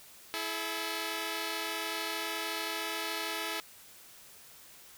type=tone pair together; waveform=5% pulse; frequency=329.6 / 428.3 Hz; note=E4 / A4; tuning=0 / -47 cents; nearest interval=perfect fourth; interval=453 cents; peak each=-25 dBFS; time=0.34-3.6 s; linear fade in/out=0 ms; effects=white hiss -54 dBFS RMS until 4.97 s